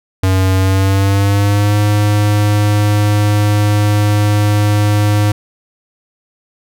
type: tone with pitch glide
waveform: square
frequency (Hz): 94.4 to 104.14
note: F#2 to G#2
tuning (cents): +35 to +5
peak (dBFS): -10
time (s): 0.23-5.32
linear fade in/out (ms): 5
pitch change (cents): +170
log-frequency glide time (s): 0.57-1.78
effects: none